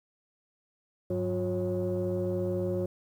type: tone cluster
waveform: sine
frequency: 101.2 / 184.9 / 359 / 547 Hz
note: G#2 / F#3 / F4 / C#5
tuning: -44 / -1 / +48 / -23 cents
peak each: -33 / -33 / -30 / -32 dBFS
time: 1.1-2.86 s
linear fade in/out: 5 ms
effects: tanh soft clip ceiling -22 dBFS + 10-bit